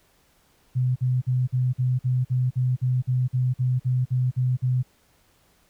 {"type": "tone bursts", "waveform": "sine", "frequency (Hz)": 126.7, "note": "B2", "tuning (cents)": 45, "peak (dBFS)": -19, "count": 16, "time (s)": [0.75, 4.83], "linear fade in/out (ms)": 20, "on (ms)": 210, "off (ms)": 48, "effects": ["pink hiss -62 dBFS RMS until 5.69 s"]}